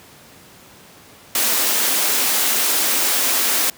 white high-pass noise, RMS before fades -18 dBFS, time 1.35-3.7 s, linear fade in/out 2 ms, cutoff 210 Hz, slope 96 dB/octave, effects pink hiss -45 dBFS RMS until 3.77 s + high-pass 100 Hz 12 dB/octave

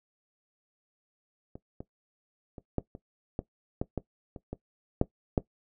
clicks, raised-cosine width 2 ms, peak -29 / -26 / -29 / -14 / -29 / -17 / -16 / -17 / -28 / -22 / -9 / -10 dBFS, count 12, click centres 1.555 / 1.805 / 2.582 / 2.783 / 2.951 / 3.391 / 3.815 / 3.977 / 4.362 / 4.53 / 5.014 / 5.378 s, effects noise-tail reverb RT60 0.1 s tail -17 dB re dry

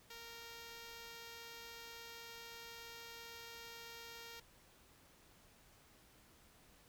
5% pulse tone, 463.8 Hz, A#4, 9 cents flat, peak -39 dBFS, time 0.1-4.4 s, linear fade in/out 5 ms, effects pink hiss -66 dBFS RMS until 6.88 s

